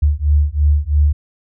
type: beating tone pair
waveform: sine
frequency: 72.3 / 75.3 Hz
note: D2 / D2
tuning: -27 / +44 cents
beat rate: 3 Hz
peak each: -14 dBFS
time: 0.02-1.13 s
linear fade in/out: 10 ms
effects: none